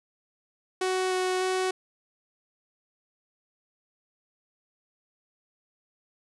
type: tone with pitch steps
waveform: sawtooth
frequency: 372.5 / 369.6 / 373 Hz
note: F#4 / F#4 / F#4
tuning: +12 / -2 / +14 cents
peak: -21 dBFS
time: 0.81-1.71 s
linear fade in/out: 5 ms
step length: 300 ms
effects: resampled to 24000 Hz + 10-bit